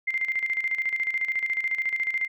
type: tone with tremolo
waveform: sine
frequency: 2093 Hz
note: C7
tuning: in tune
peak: -22 dBFS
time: 0.07-2.28 s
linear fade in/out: 10 ms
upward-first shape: square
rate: 14 Hz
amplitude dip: 65%
effects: none